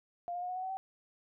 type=tone with pitch steps; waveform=sine; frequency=698.5 / 709.5 / 720.6 / 732 / 743.5 / 755.1 / 767 Hz; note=F5 / F5 / F#5 / F#5 / F#5 / F#5 / G5; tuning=0 / +27 / -46 / -19 / +8 / +35 / -38 cents; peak=-35 dBFS; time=0.28-0.77 s; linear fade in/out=0 ms; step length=70 ms; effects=none